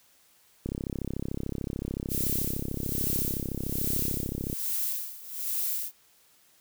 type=click train; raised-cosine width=3 ms; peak=-19 dBFS; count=131; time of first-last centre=0.66-4.529 s; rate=33.6 Hz
type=noise with tremolo; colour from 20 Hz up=violet; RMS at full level=-29 dBFS; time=2.08-5.92 s; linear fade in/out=50 ms; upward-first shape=sine; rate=1.2 Hz; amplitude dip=85%
effects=white hiss -62 dBFS RMS until 6.6 s